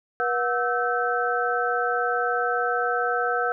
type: tone cluster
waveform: sine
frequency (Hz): 483.5 / 727 / 1312 / 1539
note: B4 / F#5 / E6 / G6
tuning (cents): -37 / -31 / -9 / -32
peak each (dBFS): -27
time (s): 0.2-3.52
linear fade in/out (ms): 0
effects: none

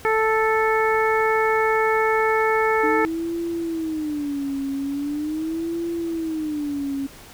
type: harmonic tone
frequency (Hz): 440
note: A4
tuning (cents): 0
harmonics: 1 / 2 / 3 / 4 / 5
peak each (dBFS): -20 / -23 / -25 / -26 / -27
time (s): 0.05-3.05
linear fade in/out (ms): 0
type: tone with vibrato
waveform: sine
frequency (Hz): 304.4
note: D#4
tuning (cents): -38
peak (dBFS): -23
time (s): 2.83-7.07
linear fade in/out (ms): 10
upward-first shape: sine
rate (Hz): 0.41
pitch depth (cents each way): 180
effects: pink hiss -44 dBFS RMS until 7.33 s

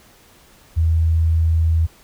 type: tone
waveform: sine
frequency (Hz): 81.4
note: E2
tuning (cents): -21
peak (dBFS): -13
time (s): 0.76-1.87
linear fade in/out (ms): 20
effects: pink hiss -50 dBFS RMS until 2.03 s

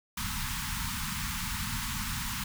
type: band-stop noise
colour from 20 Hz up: pink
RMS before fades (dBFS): -34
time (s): 0.17-2.44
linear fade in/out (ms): 5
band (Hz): 250 to 870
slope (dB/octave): 96
effects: none

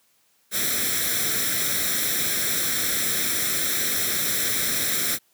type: noise with comb filter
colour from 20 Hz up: white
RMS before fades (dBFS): -24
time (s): 0.51-5.19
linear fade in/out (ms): 50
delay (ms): 0.53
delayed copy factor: +0.75
effects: white hiss -64 dBFS RMS until 5.33 s + high-pass 100 Hz 12 dB/octave

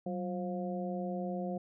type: harmonic tone with a mistuned harmonic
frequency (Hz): 177.2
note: F3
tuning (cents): +25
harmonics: 1 / 2 / 3 / 4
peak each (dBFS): -36 / -42 / -40 / -42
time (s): 0.06-1.58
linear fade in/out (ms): 5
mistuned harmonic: 1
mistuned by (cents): +100
effects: none

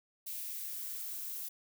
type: noise with high-pass filter sweep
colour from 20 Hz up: violet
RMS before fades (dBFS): -41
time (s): 0.26-1.49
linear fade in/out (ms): 10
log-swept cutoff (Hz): 2500 to 750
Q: 1.6
effects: none

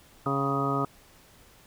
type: harmonic tone with a mistuned harmonic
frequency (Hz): 138.59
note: C#3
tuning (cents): 0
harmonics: 1 / 2 / 3 / 4 / 5 / 6 / 7 / 8 / 9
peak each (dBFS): -31 / -31 / -33 / -38 / -35 / -41 / -37 / -39 / -29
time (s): 0.26-0.85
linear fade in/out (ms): 2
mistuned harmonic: 6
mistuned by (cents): -84
effects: pink hiss -56 dBFS RMS until 1.66 s

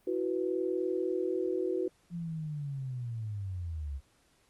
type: chord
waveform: sine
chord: E suspended second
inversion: none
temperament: equal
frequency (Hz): 329.6 / 370 / 493.9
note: E4 / F#4 / B4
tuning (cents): 0 / 0 / 0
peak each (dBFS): -35 / -31 / -36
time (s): 0.07-1.88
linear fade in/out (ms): 5
type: linear sweep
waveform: sine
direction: down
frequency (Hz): 174.61 to 65.41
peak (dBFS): -34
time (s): 2.1-4.01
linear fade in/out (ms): 50
effects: pink hiss -68 dBFS RMS until 4.49 s + Opus 32 kbps

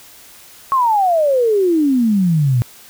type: exponential sweep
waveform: sine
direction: down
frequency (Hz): 1108.7 to 116.54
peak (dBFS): -11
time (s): 0.72-2.62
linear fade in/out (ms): 0
effects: white hiss -42 dBFS RMS until 2.89 s

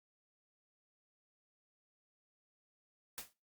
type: noise with exponential decay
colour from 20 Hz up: white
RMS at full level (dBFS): -40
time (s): 3.18-3.33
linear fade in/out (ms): 0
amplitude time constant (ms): 32
effects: noise-tail reverb RT60 0.3 s tail -22 dB re dry + Opus 48 kbps

